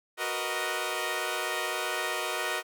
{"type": "chord", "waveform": "10% pulse", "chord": "B major seventh", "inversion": "second", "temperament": "equal", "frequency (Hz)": [370, 466.2, 493.9, 622.3], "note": ["F#4", "A#4", "B4", "D#5"], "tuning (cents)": [0, 0, 0, 0], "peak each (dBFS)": [-27, -27, -30, -25], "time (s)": [0.17, 2.63], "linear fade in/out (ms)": 50, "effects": []}